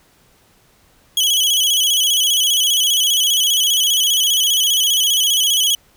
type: tone with vibrato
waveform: sawtooth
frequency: 3157 Hz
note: G7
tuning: 12 cents sharp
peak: -10 dBFS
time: 1.17-5.75 s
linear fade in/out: 2 ms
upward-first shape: square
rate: 15 Hz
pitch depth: 76 cents each way
effects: pink hiss -54 dBFS RMS until 5.96 s